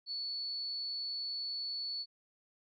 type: tone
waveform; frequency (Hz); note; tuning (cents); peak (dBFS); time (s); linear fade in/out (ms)
sine; 4435; C#8; 0; -36; 0.06-2.06; 50
effects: none